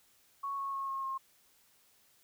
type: tone with pitch steps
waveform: sine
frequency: 1108.7 / 1099.1 / 1089.7 / 1080.3 / 1070.9 Hz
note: C#6 / C#6 / C#6 / C#6 / C6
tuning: 0 / -15 / -30 / -45 / +40 cents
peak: -34 dBFS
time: 0.43-1.18 s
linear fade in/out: 10 ms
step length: 150 ms
effects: white hiss -67 dBFS RMS until 2.23 s